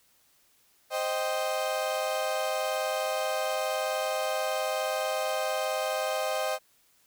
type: chord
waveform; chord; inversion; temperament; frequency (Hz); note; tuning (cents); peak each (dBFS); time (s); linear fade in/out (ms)
35% pulse; C minor; none; equal; 523.3 / 622.3 / 784; C5 / Eb5 / G5; 0 / 0 / 0; -31 / -29 / -32; 0.9-6.59; 50
effects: white hiss -65 dBFS RMS until 7.06 s